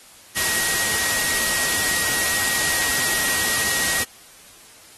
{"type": "tone in noise", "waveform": "sine", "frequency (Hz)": 1894, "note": "A#6", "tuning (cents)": 27, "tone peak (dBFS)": -28, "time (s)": [0.36, 4.04], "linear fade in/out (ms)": 10, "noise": "white", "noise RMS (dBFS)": -22, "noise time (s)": [0.36, 4.04], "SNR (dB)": -9, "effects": ["white hiss -47 dBFS RMS until 4.97 s", "AAC 32 kbps"]}